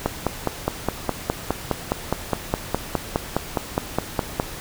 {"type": "click train", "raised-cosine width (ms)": 1, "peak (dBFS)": -5, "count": 22, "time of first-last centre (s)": [0.06, 4.399], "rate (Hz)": 4.84, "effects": ["pink hiss -35 dBFS RMS until 4.6 s"]}